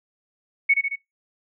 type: tone with echo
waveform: sine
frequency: 2217 Hz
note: C#7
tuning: in tune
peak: -13 dBFS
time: 0.69-0.74 s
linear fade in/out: 10 ms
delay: 73 ms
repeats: 3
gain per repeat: -4 dB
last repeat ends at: 0.959 s
effects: noise-tail reverb RT60 0.2 s tail -25 dB re dry